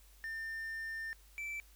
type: tone pair in turn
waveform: triangle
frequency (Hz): 1800 / 2327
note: A6 / D7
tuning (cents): +39 / -17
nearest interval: major third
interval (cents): 444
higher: second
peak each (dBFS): -37 / -37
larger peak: neither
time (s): 0.24-1.13 / 1.38-1.6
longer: first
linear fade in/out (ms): 0
effects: added 50 Hz sine -59 dBFS peak until 1.75 s + white hiss -65 dBFS RMS until 1.75 s